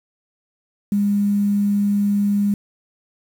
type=tone with quantisation; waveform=sine; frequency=203.2 Hz; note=G#3; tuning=38 cents flat; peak=-15 dBFS; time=0.92-2.54 s; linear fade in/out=2 ms; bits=7; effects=none